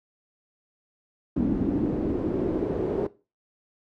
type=noise with band-pass filter sweep; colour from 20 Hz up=brown; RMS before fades=-26 dBFS; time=1.36-3.07 s; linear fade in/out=5 ms; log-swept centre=260 to 420 Hz; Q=3.2; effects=noise-tail reverb RT60 0.3 s tail -18 dB re dry